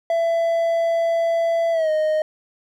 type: tone with pitch glide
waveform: triangle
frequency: 668 to 619.7 Hz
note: E5 to D#5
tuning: +23 to -7 cents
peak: -15 dBFS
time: 0.1-2.22 s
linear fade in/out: 2 ms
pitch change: -130 cents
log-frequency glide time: 1.72-1.9 s
effects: none